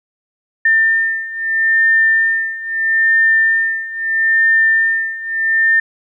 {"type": "beating tone pair", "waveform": "sine", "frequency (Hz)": [1800, 1800.77], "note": ["A6", "A6"], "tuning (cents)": [39, 40], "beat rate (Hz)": 0.77, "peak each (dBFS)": [-16, -13], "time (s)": [0.65, 5.8], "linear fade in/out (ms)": 5, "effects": []}